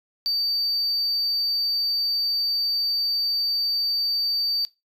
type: tone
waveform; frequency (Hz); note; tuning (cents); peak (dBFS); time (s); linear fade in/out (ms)
triangle; 4614; D8; -31; -19; 0.26-4.65; 0
effects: noise-tail reverb RT60 0.2 s tail -20 dB re dry + tanh soft clip ceiling -15 dBFS